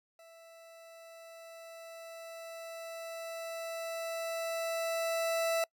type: tone with level ramp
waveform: 40% pulse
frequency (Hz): 661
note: E5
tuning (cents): +5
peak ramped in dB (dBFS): -53 to -27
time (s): 0.19-5.64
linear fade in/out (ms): 2
effects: noise-tail reverb RT60 0.1 s tail -25 dB re dry